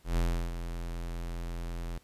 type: tone with ADSR envelope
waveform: square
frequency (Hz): 42.63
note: F1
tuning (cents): -41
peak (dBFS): -25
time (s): 0.04-1.98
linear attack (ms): 130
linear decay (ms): 340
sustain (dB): -10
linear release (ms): 4
effects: pink hiss -64 dBFS RMS until 2.03 s + resampled to 32000 Hz